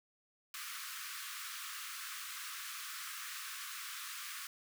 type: high-pass noise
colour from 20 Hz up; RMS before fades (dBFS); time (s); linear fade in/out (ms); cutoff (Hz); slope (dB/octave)
pink; -45; 0.54-4.47; 2; 1100; 96
effects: none